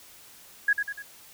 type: tone with echo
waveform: sine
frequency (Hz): 1661.2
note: G#6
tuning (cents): 0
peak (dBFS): -18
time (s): 0.68-0.73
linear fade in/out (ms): 5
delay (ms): 98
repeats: 3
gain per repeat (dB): -6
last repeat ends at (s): 1.024
effects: white hiss -51 dBFS RMS until 1.33 s